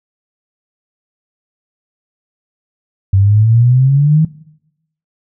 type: exponential sweep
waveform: sine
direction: up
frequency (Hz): 95.1 to 160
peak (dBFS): -6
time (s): 3.13-4.25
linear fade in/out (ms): 5
effects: noise-tail reverb RT60 0.8 s tail -19 dB re dry